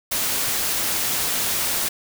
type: noise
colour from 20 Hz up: white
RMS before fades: -23 dBFS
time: 0.11-1.89 s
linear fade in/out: 10 ms
effects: none